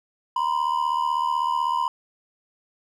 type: ring-modulated tone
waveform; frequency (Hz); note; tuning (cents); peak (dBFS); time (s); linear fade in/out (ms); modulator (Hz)
triangle; 987.8; B5; 0; -16; 0.36-1.88; 2; 38
effects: none